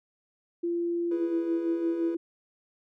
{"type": "tone with pitch glide", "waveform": "sine", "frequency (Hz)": [343, 335.4], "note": ["F4", "E4"], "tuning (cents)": [-31, 30], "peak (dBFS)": -26, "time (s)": [0.63, 2.17], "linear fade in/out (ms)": 10, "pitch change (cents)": -39, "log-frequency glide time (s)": [1.08, 1.38]}
{"type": "chord", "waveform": "triangle", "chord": "E major", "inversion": "none", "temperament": "equal", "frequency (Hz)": [329.6, 415.3, 493.9], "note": ["E4", "G#4", "B4"], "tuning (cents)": [0, 0, 0], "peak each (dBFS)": [-33, -39, -37], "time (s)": [1.11, 2.15], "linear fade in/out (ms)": 5}
{"effects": []}